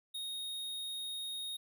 square tone, 3729 Hz, A#7, in tune, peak -39 dBFS, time 0.14-1.57 s, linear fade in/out 10 ms, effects none

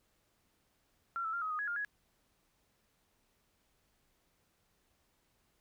sine tone with pitch steps, 1369 / 1313 / 1389 / 1268 / 1240 / 1674 / 1410 / 1672 Hz, F6 / E6 / F6 / D#6 / D#6 / G#6 / F6 / G#6, -35 / -7 / -10 / +32 / -6 / +13 / +16 / +11 cents, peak -34 dBFS, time 1.16-1.848 s, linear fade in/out 0 ms, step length 86 ms, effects pink hiss -75 dBFS RMS until 5.6 s

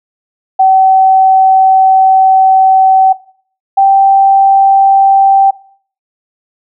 sine tone pair in turn, 763 / 781.3 Hz, G5 / G5, -47 / -6 cents, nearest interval unison, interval 41 cents, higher second, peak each -3 dBFS, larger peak neither, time 0.59-3.13 / 3.77-5.51 s, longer first, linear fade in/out 10 ms, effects noise-tail reverb RT60 0.5 s tail -18 dB re dry

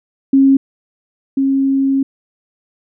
sine tone pair in turn, 271.2 / 271.2 Hz, C#4 / C#4, -38 / -38 cents, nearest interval unison, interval 0 cents, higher neither, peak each -6 / -11 dBFS, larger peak first, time 0.33-0.57 / 1.37-2.03 s, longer second, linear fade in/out 5 ms, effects none

